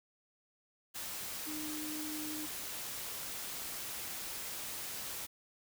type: tone in noise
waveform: sine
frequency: 305.6 Hz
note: D#4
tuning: 31 cents flat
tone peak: -41 dBFS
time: 1.46-2.47 s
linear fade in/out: 20 ms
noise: white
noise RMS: -42 dBFS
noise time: 0.94-5.27 s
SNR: -2 dB
effects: none